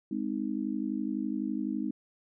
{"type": "chord", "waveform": "sine", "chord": "Ab major", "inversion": "none", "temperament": "just", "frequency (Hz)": [207.7, 259.6, 311.5], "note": ["Ab3", "C4", "Eb4"], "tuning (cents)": [0, -13, 2], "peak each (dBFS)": -34, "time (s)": [0.11, 1.91], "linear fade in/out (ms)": 5, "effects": []}